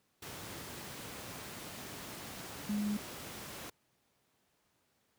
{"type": "tone in noise", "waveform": "sine", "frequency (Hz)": 207.7, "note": "G#3", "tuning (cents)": 0, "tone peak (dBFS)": -31, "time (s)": [2.69, 2.97], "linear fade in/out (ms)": 5, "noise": "pink", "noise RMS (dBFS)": -45, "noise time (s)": [0.22, 3.7], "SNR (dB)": 11, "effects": ["pink hiss -75 dBFS RMS until 5.18 s", "high-pass 100 Hz 12 dB/octave"]}